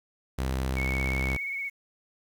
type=tone with pitch glide; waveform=sawtooth; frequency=65.41 to 65.83 Hz; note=C2 to C2; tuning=0 to +11 cents; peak=-23 dBFS; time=0.38-1.37 s; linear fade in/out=10 ms; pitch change=+11 cents; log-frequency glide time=0.61-1 s
type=tone with vibrato; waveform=sine; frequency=2217 Hz; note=C#7; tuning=in tune; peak=-30 dBFS; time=0.76-1.7 s; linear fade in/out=20 ms; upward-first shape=triangle; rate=17 Hz; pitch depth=39 cents each way
effects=9-bit